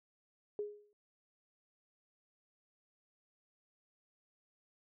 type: tone with exponential decay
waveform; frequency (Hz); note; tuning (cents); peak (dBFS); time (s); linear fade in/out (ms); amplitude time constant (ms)
sine; 415.3; G#4; 0; -33; 0.59-0.93; 1; 72
effects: none